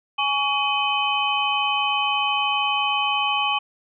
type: tone cluster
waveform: sine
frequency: 834 / 1127 / 2522 / 3043 Hz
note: G#5 / C#6 / D#7 / F#7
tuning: +7 / +28 / +23 / +48 cents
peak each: -25 dBFS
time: 0.18-3.59 s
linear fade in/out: 10 ms
effects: none